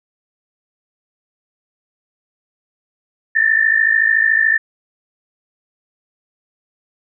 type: tone pair together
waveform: sine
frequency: 1760 / 1813.7 Hz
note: A6 / A#6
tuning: 0 / -48 cents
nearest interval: minor second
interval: 52 cents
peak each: -14 / -14 dBFS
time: 3.35-4.58 s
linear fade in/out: 10 ms
effects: none